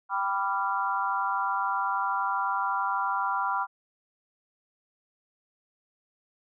sine chord, G dominant seventh, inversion none, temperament equal with one note detuned, 784 / 987.8 / 1174.7 / 1381.7 Hz, G5 / B5 / D6 / F6, 0 / 0 / 0 / -19 cents, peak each -32 / -29 / -32 / -31 dBFS, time 0.09-3.67 s, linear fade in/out 50 ms, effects none

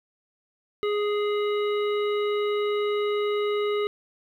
harmonic tone with a mistuned harmonic, 415.3 Hz, G#4, in tune, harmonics 1 / 3 / 5 / 7 / 9, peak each -23 / -33 / -37 / -40 / -42 dBFS, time 0.83-3.87 s, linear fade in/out 0 ms, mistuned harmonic 9, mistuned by +36 cents, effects 10-bit

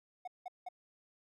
triangle tone bursts, 730 Hz, F#5, 24 cents flat, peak -38 dBFS, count 3, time 0.25-0.688 s, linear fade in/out 5 ms, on 26 ms, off 180 ms, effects none

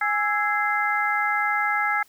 harmonic tone with a mistuned harmonic, 415.3 Hz, G#4, in tune, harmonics 2 / 3 / 4 / 5, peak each -26 / -26 / -26 / -26 dBFS, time 0.01-2.03 s, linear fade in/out 5 ms, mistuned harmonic 3, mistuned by +100 cents, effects white hiss -57 dBFS RMS until 2.08 s

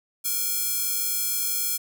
square tone with high-pass filter, 473.1 Hz, A#4, 26 cents sharp, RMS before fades -26 dBFS, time 0.24-1.78 s, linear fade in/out 20 ms, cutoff 9400 Hz, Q 0.52, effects none

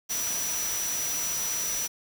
sine tone in noise, 5880 Hz, F#8, 12 cents flat, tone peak -29 dBFS, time 0.09-1.88 s, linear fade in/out 20 ms, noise white, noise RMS -33 dBFS, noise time 0.09-1.88 s, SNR +1 dB, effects none

